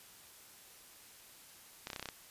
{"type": "clicks", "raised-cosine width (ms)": 0.2, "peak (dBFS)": -23, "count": 8, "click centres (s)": [1.871, 1.902, 1.932, 1.962, 1.996, 2.027, 2.057, 2.088], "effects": ["white hiss -57 dBFS RMS until 2.3 s", "resampled to 32000 Hz"]}